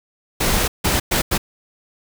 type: noise bursts at uneven times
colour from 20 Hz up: pink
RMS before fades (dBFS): -18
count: 4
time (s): 0.4-0.68 / 0.84-1 / 1.11-1.22 / 1.31-1.38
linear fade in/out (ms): 10
effects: none